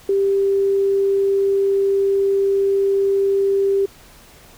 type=tone with ADSR envelope; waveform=sine; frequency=393.8 Hz; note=G4; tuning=8 cents sharp; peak=-12 dBFS; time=0.09-3.86 s; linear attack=4 ms; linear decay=4 ms; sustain=-2 dB; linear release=9 ms; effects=pink hiss -46 dBFS RMS until 4.57 s